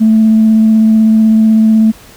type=tone with vibrato; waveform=sine; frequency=220 Hz; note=A3; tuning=in tune; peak=-3 dBFS; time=0-1.92 s; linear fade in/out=20 ms; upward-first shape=sine; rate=16 Hz; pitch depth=11 cents each way; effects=tanh soft clip ceiling 0 dBFS + pink hiss -38 dBFS RMS until 2.16 s